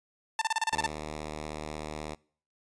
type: tone bursts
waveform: sawtooth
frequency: 891 Hz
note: A5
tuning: 22 cents sharp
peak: -21 dBFS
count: 9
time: 0.39-0.863 s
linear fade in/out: 2 ms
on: 25 ms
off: 31 ms
type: tone with vibrato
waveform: 5% pulse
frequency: 76.4 Hz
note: D#2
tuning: 31 cents flat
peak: -25 dBFS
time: 0.72-2.15 s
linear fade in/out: 10 ms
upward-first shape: sine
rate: 10 Hz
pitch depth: 9 cents each way
effects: noise-tail reverb RT60 0.5 s tail -24 dB re dry + resampled to 22050 Hz